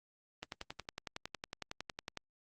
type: click train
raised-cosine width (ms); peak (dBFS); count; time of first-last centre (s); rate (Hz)
0.2; -23; 20; 0.43-2.173; 10.9
effects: Opus 32 kbps